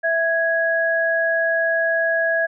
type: tone pair together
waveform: sine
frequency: 659.2 / 1661.2 Hz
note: E5 / G#6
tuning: 0 / 0 cents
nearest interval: octave + major third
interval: 1600 cents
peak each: -20 / -19 dBFS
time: 0.03-2.47 s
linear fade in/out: 20 ms
effects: none